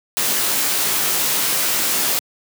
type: noise with comb filter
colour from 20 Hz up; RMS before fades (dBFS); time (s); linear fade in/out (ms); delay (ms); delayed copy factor
white; -19; 0.17-2.19; 0; 18; -0.65
effects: high-pass 150 Hz 12 dB/octave